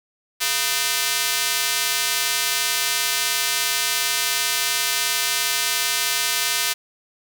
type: tone with high-pass filter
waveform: square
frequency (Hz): 138.59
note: C#3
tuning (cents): 0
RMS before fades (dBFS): -22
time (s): 0.4-6.74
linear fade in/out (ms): 20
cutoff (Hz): 2500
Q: 0.59
effects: none